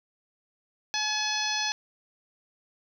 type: harmonic tone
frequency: 852 Hz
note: G#5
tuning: 44 cents sharp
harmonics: 1 / 2 / 3 / 4 / 5 / 6 / 7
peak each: -34 / -34 / -34 / -34 / -34 / -34 / -34 dBFS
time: 0.94-1.72 s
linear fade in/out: 0 ms
effects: 10-bit